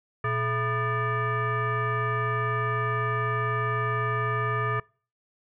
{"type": "tone with frequency modulation", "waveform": "sine", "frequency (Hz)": 666, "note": "E5", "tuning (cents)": 18, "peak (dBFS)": -24, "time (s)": [0.24, 4.8], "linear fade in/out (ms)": 5, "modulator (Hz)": 547, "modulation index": 2.1, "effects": ["noise-tail reverb RT60 0.4 s tail -24 dB re dry"]}